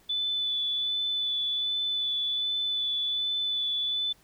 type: tone with vibrato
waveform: sine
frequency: 3483 Hz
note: A7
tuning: 18 cents flat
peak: -26 dBFS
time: 0.09-4.13 s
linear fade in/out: 10 ms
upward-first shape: sine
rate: 1.3 Hz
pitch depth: 14 cents each way
effects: pink hiss -61 dBFS RMS until 4.23 s